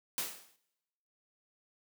white noise with exponential decay, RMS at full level -32 dBFS, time 0.18-0.56 s, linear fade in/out 0 ms, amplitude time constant 81 ms, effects noise-tail reverb RT60 1.0 s tail -23 dB re dry + high-pass 200 Hz 12 dB/octave

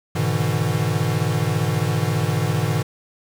square chord, E dominant seventh, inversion first, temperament equal with one note detuned, 103.83 / 123.47 / 146.83 / 161.7 Hz, G#2 / B2 / D3 / E3, 0 / 0 / 0 / -33 cents, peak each -25 dBFS, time 0.15-2.83 s, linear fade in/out 10 ms, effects 7-bit

